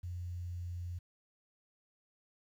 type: tone with pitch glide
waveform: sine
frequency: 88.4 to 87.79 Hz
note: F2 to F2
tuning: +22 to +10 cents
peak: -38 dBFS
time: 0.03-0.99 s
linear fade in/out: 10 ms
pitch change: -12 cents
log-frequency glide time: 0.16-0.61 s
effects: 11-bit